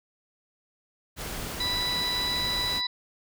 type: noise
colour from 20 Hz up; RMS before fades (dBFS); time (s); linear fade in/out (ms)
pink; -35; 1.16-2.82; 50
type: harmonic tone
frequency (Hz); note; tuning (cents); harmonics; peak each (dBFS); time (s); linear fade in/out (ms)
987.8; B5; 0; 1 / 2 / 4 / 5; -37 / -36 / -27 / -38; 1.6-2.87; 5
effects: none